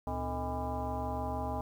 sine tone with frequency modulation, 441.9 Hz, A4, 7 cents sharp, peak -32 dBFS, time 0.07-1.61 s, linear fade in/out 2 ms, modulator 186 Hz, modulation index 2.9, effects 10-bit

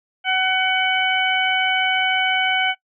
harmonic tone, 751 Hz, F#5, 26 cents sharp, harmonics 1 / 2 / 3 / 4, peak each -22 / -22 / -22 / -22 dBFS, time 0.24-2.75 s, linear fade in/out 50 ms, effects noise-tail reverb RT60 0.1 s tail -21 dB re dry

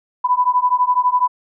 sine beating tone pair, 989 / 1001 Hz, B5 / B5, +2 / +23 cents, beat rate 12 Hz, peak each -16 dBFS, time 0.24-1.28 s, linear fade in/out 10 ms, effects none

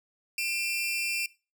sawtooth tone pair together, 2388 / 2686 Hz, D7 / E7, +28 / +32 cents, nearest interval major second, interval 204 cents, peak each -28 dBFS, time 0.38-1.26 s, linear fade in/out 2 ms, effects noise-tail reverb RT60 0.3 s tail -20 dB re dry

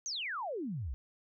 sine exponential sweep, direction down, 6600 to 55.8 Hz, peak -35 dBFS, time 0.06-0.94 s, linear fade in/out 0 ms, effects none

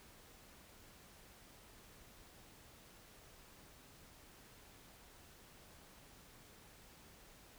silence, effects pink hiss -61 dBFS RMS until 7.58 s

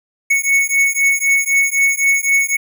square beating tone pair, 2211 / 2214.9 Hz, C#7 / C#7, -5 / -2 cents, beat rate 3.9 Hz, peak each -16 dBFS, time 0.3-2.57 s, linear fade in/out 10 ms, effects none

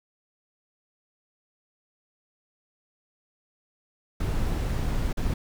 brown noise with dropouts, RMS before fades -26 dBFS, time 4.2-5.34 s, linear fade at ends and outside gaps 5 ms, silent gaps 5.129-5.171 s, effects none

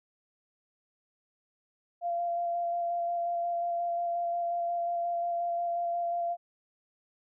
sine tone with vibrato, 690 Hz, F5, 21 cents flat, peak -28 dBFS, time 2.01-6.37 s, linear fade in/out 50 ms, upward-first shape square, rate 5.6 Hz, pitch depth 10 cents each way, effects none

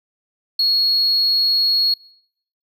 triangle tone, 4322 Hz, C#8, 45 cents flat, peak -12 dBFS, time 0.59-1.94 s, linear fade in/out 5 ms, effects noise-tail reverb RT60 0.7 s tail -26 dB re dry + tanh soft clip ceiling -9 dBFS

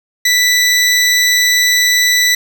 20% pulse tone, 1975.5 Hz, B6, in tune, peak -4 dBFS, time 0.25-2.35 s, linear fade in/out 5 ms, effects none

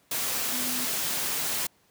sine tone in noise, 250 Hz, B3, 21 cents sharp, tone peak -36 dBFS, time 0.52-0.85 s, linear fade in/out 5 ms, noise white, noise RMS -29 dBFS, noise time 0.11-1.67 s, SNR -10 dB, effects pink hiss -64 dBFS RMS until 1.9 s + high-pass 100 Hz 12 dB/octave

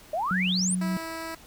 sine exponential sweep, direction up, 587.3 to 9956 Hz, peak -25 dBFS, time 0.13-0.75 s, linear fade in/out 5 ms
sine tone with vibrato, 184.2 Hz, F#3, 7 cents flat, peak -25 dBFS, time 0.31-0.97 s, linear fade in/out 0 ms, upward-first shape sine, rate 3.7 Hz, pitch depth 9 cents each way
10% pulse tone, 326.4 Hz, E4, 17 cents flat, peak -25 dBFS, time 0.81-1.35 s, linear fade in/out 5 ms
effects pink hiss -51 dBFS RMS until 1.46 s

